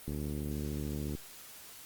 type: click train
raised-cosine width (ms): 3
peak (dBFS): -25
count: 80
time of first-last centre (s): 0.08-1.15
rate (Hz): 73.8
effects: white hiss -51 dBFS RMS until 1.85 s + Opus 32 kbps